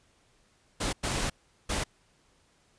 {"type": "noise bursts at uneven times", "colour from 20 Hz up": "pink", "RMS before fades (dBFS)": -30, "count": 3, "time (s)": [[0.8, 0.93], [1.03, 1.3], [1.69, 1.84]], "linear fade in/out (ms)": 10, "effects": ["pink hiss -66 dBFS RMS until 2.78 s", "resampled to 22050 Hz"]}